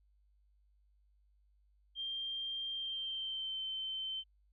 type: tone with pitch glide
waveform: sine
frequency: 3180 to 3091 Hz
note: G7 to G7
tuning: +24 to -25 cents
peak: -37 dBFS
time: 1.95-4.24 s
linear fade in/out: 50 ms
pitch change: -49 cents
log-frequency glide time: 2.7-3.61 s
effects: added 50 Hz sine -67 dBFS peak until 4.52 s